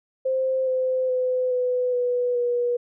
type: tone with pitch steps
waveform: sine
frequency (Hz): 523.3 / 515.2 / 507.2 / 499.4 / 491.7 / 484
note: C5 / C5 / B4 / B4 / B4 / B4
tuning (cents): 0 / -27 / +46 / +19 / -8 / -35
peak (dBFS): -20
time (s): 0.25-2.77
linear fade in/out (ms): 10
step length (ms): 420
effects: none